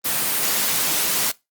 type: high-pass noise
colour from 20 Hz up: white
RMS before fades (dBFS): -21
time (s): 0.04-1.32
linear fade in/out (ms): 20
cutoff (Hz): 110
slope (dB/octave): 96
effects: noise-tail reverb RT60 0.2 s tail -20 dB re dry + Opus 24 kbps